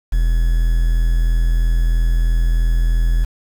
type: tone with quantisation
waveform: triangle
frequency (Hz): 41.52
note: E1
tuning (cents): +13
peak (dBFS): -10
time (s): 0.12-3.25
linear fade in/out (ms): 10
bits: 6
effects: none